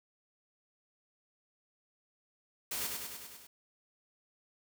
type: noise with echo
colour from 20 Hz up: white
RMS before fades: -37 dBFS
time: 2.71-2.87 s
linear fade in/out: 5 ms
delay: 100 ms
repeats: 6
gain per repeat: -3 dB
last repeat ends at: 3.47 s
effects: none